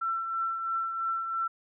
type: tone with tremolo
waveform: sine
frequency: 1344 Hz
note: E6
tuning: 33 cents sharp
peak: -26 dBFS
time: 0.01-1.48 s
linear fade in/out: 10 ms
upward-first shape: triangle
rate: 3 Hz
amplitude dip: 50%
effects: none